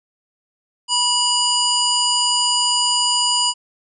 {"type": "harmonic tone with a mistuned harmonic", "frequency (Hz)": 974, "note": "B5", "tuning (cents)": -24, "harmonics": [1, 3, 5, 7, 9], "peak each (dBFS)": [-22, -20, -20, -23, -26], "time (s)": [0.88, 3.54], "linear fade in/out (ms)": 50, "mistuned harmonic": 7, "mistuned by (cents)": 68, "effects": []}